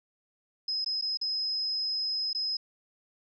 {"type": "tone with dropouts", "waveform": "sine", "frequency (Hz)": 5090, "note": "D#8", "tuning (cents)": 39, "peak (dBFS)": -28, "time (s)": [0.68, 2.57], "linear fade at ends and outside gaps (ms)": 5, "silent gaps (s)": [[0.846, 0.861], [1.013, 1.022], [1.173, 1.213], [2.331, 2.348]], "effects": []}